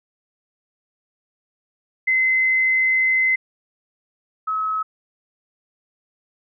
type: tone pair in turn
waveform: sine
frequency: 2053 / 1285.1 Hz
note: C7 / E6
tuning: -33 / -44 cents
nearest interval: minor sixth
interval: 811 cents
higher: first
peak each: -15 / -20 dBFS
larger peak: first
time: 2.07-3.36 / 4.47-4.83 s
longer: first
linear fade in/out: 10 ms
effects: none